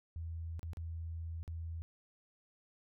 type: tone with dropouts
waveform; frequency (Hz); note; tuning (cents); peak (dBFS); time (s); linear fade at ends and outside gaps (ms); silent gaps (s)
sine; 82.41; E2; 0; -39; 0.16-1.82; 0; 0.594-0.63 / 0.733-0.771 / 1.43-1.478
effects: none